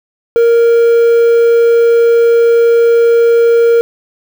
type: tone with quantisation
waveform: triangle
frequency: 466.2 Hz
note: A#4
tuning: in tune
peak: -3 dBFS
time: 0.36-3.81 s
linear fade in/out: 0 ms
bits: 5
effects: none